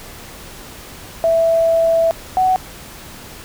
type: tone pair in turn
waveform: sine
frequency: 660 / 746.7 Hz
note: E5 / F#5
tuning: +2 / +16 cents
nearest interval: major second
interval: 214 cents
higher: second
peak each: -11 dBFS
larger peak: neither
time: 1.24-2.11 / 2.37-2.56 s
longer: first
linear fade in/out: 0 ms
effects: pink hiss -36 dBFS RMS until 3.44 s